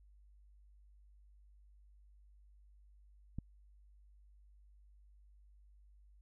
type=click; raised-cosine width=5 ms; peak=-28 dBFS; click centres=3.386 s; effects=added 50 Hz sine -60 dBFS peak until 6.21 s